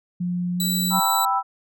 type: tone with pitch glide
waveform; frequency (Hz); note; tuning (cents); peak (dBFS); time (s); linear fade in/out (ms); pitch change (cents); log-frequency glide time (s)
sine; 177.4 to 185.68; F3 to F#3; +27 to +6; -22; 0.2-1; 10; +79; 0.56-0.67
type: tone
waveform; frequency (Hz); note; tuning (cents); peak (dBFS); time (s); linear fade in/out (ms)
15% pulse; 3951; B7; 0; -16; 0.6-1.25; 2
type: chord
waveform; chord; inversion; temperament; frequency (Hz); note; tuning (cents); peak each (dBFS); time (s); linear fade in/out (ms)
sine; E minor; first; equal; 784 / 987.8 / 1318.5; G5 / B5 / E6; 0 / 0 / 0; -23; 0.9-1.43; 50
effects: none